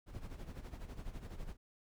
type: noise with tremolo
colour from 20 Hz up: brown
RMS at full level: -43 dBFS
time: 0.06-1.57 s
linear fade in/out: 50 ms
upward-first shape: sine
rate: 12 Hz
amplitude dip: 70%
effects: none